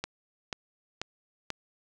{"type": "click train", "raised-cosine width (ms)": 0.2, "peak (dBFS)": -15, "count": 4, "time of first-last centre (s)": [0.04, 1.503], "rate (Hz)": 2.05, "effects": ["resampled to 24000 Hz", "9-bit"]}